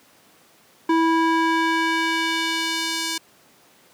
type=tone with band-pass filter sweep; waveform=square; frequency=327.2 Hz; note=E4; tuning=13 cents flat; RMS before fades=-21 dBFS; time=0.89-3.18 s; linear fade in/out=5 ms; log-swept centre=730 to 5700 Hz; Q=0.89; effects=pink hiss -54 dBFS RMS until 3.93 s + high-pass 200 Hz 12 dB/octave